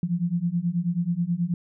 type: beating tone pair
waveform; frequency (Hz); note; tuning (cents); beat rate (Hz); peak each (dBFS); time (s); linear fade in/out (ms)
sine; 168.1 / 177.4; E3 / F3; +34 / +27; 9.3; -26 / -25; 0.03-1.54; 2
effects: none